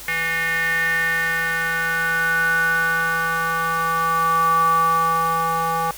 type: tone with band-pass filter sweep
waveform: square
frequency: 164.81 Hz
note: E3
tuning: in tune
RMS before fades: -20 dBFS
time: 0.08-5.91 s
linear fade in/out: 2 ms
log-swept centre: 2000 to 990 Hz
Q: 8.6
effects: added 50 Hz sine -45 dBFS peak until 5.97 s + white hiss -37 dBFS RMS until 5.97 s